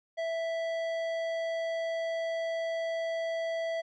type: tone with tanh clipping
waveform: sine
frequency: 659.3 Hz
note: E5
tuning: in tune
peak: -32 dBFS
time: 0.17-3.82 s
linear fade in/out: 20 ms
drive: 13 dB
effects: none